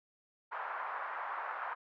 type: band-pass noise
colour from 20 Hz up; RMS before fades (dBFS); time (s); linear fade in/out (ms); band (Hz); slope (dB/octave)
pink; -40; 0.51-1.75; 20; 850 to 1500; 24
effects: none